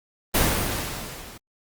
pink noise with level ramp, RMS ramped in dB -18 to -43 dBFS, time 0.34-1.38 s, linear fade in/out 10 ms, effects Opus 24 kbps

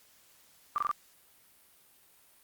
sine tone bursts, 1181 Hz, D6, 9 cents sharp, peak -26 dBFS, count 4, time 0.76-0.913 s, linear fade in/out 0 ms, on 21 ms, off 23 ms, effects white hiss -62 dBFS RMS until 2.43 s + Opus 48 kbps

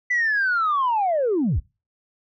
sine linear sweep, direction down, 2003 to 42.16 Hz, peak -17 dBFS, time 0.1-1.6 s, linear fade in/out 10 ms, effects noise-tail reverb RT60 0.3 s tail -26 dB re dry + tanh soft clip ceiling -15 dBFS

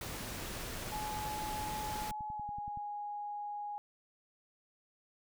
pink noise, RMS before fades -42 dBFS, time 0.01-2.11 s, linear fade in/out 2 ms
sine tone with pitch glide, 849 to 826.7 Hz, G#5 to G#5, +38 to -8 cents, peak -38 dBFS, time 0.92-3.78 s, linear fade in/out 0 ms, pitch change -46 cents, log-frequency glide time 2.34-2.48 s
click train, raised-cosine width 5 ms, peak -37 dBFS, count 18, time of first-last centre 1.17-2.774 s, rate 10.6 Hz
effects none

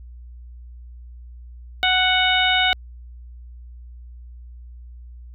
harmonic tone, 740 Hz, F#5, in tune, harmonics 1 / 2 / 3 / 4 / 5, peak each -22 / -22 / -22 / -22 / -22 dBFS, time 1.83-2.73 s, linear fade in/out 0 ms, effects added 60 Hz sine -37 dBFS peak until 5.34 s

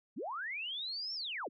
sine linear two-way sweep, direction up then down, 151.9 to 5500 to 151.9 Hz, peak -37 dBFS, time 0.16-1.49 s, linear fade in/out 20 ms, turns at 1.14 s, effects none

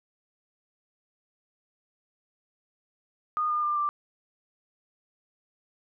sine tone with pitch steps, 1227 / 1210.8 / 1194.8 / 1179.1 Hz, D#6 / D#6 / D6 / D6, -25 / -48 / +29 / +7 cents, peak -24 dBFS, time 3.37-3.89 s, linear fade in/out 0 ms, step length 130 ms, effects none

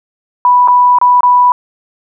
sine tone with dropouts, 986 Hz, B5, 3 cents flat, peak -4 dBFS, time 0.45-1.52 s, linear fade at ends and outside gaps 1 ms, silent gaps 0.676-0.683 / 0.986-1.014 / 1.207-1.232 s, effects none

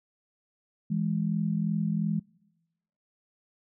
sine tone pair together, 164.86 / 207.7 Hz, E3 / G#3, 0 / 0 cents, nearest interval major third, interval 400 cents, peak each -28 dBFS, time 0.9-2.2 s, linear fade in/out 10 ms, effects noise-tail reverb RT60 1.0 s tail -24 dB re dry

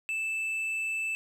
sine tone with tanh clipping, 2637 Hz, E7, in tune, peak -30 dBFS, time 0.09-1.15 s, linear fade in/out 0 ms, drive 5 dB, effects none

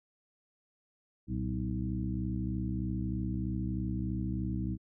harmonic tone with a mistuned harmonic, 63.2 Hz, B1, 41 cents sharp, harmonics 1 / 2 / 3 / 4 / 5, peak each -37 / -36 / -36 / -41 / -40 dBFS, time 1.27-4.78 s, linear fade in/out 50 ms, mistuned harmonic 2, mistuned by -130 cents, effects none

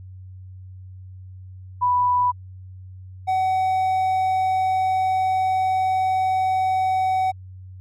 sine / triangle tone pair in turn, 987.8 / 753.3 Hz, B5 / F#5, 0 / +31 cents, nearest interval perfect fourth, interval 469 cents, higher first, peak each -16 dBFS, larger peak neither, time 1.81-2.32 / 3.27-7.32 s, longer second, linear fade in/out 20 ms, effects added 93 Hz sine -37 dBFS peak until 7.8 s

